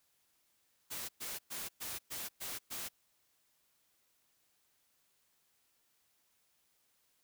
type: noise bursts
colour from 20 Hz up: white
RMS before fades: -42 dBFS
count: 7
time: 0.9-2.89 s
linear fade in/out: 20 ms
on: 190 ms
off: 110 ms
effects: white hiss -75 dBFS RMS until 7.23 s